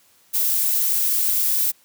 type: noise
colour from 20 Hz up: violet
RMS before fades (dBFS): -20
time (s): 0.33-1.72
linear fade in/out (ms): 20
effects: white hiss -57 dBFS RMS until 1.84 s + high-pass 60 Hz 12 dB/octave